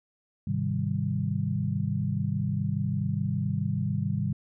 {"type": "chord", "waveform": "sine", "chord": "Ab major seventh", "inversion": "none", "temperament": "equal", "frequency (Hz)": [103.83, 130.81, 155.56, 196], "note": ["Ab2", "C3", "Eb3", "G3"], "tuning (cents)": [0, 0, 0, 0], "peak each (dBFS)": -31, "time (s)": [0.47, 4.33], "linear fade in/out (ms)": 5, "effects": []}